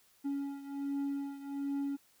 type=beating tone pair; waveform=triangle; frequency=279.4 / 280.7 Hz; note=C#4 / C#4; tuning=+14 / +22 cents; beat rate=1.3 Hz; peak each=-34 / -38 dBFS; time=0.24-1.97 s; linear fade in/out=20 ms; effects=white hiss -67 dBFS RMS until 2.2 s